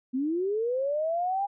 sine linear sweep, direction up, 246.9 to 813 Hz, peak -25 dBFS, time 0.13-1.47 s, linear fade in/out 20 ms, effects none

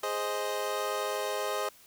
25% pulse chord, Ab major, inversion none, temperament equal, 415.3 / 523.3 / 622.3 Hz, Ab4 / C5 / Eb5, 0 / 0 / 0 cents, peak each -31 dBFS, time 0.03-1.69 s, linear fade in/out 5 ms, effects white hiss -57 dBFS RMS until 1.86 s

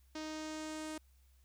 sawtooth tone with low-pass filter sweep, 311.1 Hz, D#4, in tune, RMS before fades -43 dBFS, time 0.15-0.98 s, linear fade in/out 5 ms, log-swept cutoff 5500 to 9000 Hz, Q 2, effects added 65 Hz sine -63 dBFS peak until 1.44 s + white hiss -75 dBFS RMS until 1.44 s

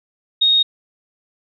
sine tone, 3729 Hz, A#7, in tune, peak -11 dBFS, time 0.41-0.63 s, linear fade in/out 10 ms, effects none

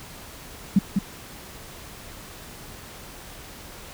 sine tone with echo, 196 Hz, G3, in tune, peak -12 dBFS, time 0.76-0.79 s, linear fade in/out 5 ms, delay 200 ms, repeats 1, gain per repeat -5 dB, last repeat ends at 0.99 s, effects pink hiss -42 dBFS RMS until 3.93 s

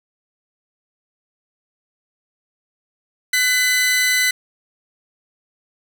sawtooth tone pair together, 1500 / 2010 Hz, F#6 / B6, +23 / +30 cents, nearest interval perfect fourth, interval 507 cents, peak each -20 / -12 dBFS, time 3.33-4.31 s, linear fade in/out 5 ms, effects 7-bit

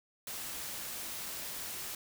white noise, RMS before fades -41 dBFS, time 0.27-1.95 s, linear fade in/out 2 ms, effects none

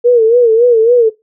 sine tone with vibrato, 466.2 Hz, A#4, in tune, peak -4 dBFS, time 0.04-1.1 s, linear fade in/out 20 ms, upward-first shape sine, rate 3.6 Hz, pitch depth 99 cents each way, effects noise-tail reverb RT60 0.2 s tail -18 dB re dry

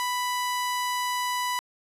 sawtooth tone, 990 Hz, B5, 4 cents sharp, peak -22 dBFS, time 0-1.59 s, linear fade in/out 0 ms, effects resampled to 32000 Hz

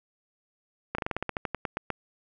slowing click train, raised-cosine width 0.5 ms, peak -14 dBFS, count 14, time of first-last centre 0.95-1.903 s, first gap 34 ms, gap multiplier 1.12, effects none

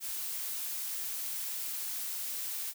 blue noise, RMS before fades -37 dBFS, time 0-2.74 s, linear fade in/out 50 ms, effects none

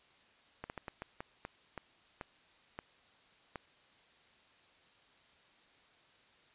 slowing click train, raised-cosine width 0.5 ms, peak -26 dBFS, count 11, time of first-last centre 0.64-3.558 s, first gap 59 ms, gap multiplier 1.33, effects white hiss -65 dBFS RMS until 6.54 s + resampled to 8000 Hz

